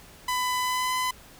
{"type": "tone with pitch glide", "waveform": "sawtooth", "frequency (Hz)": [1001, 1012], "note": ["B5", "B5"], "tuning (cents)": [23, 42], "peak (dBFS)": -21, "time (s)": [0.28, 1.11], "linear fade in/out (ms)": 5, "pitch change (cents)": 19, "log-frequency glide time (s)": [0.59, 0.92], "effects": ["pink hiss -50 dBFS RMS until 1.39 s"]}